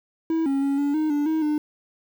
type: tone with pitch steps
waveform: triangle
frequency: 324.5 / 274.4 / 277.9 / 285.5 / 310.2 / 291.5 / 316.7 / 300.8 Hz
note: E4 / C#4 / C#4 / D4 / D#4 / D4 / D#4 / D4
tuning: -27 / -17 / +4 / -49 / -5 / -13 / +31 / +42 cents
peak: -18 dBFS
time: 0.3-1.58 s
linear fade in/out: 2 ms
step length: 160 ms
effects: 8-bit